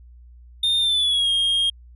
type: tone with pitch glide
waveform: triangle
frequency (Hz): 3637 to 3240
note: A#7 to G#7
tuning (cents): -43 to -43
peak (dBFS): -16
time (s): 0.63-1.7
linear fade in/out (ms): 5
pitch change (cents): -200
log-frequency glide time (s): 0.79-1.3
effects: added 60 Hz sine -43 dBFS peak until 1.95 s + resampled to 32000 Hz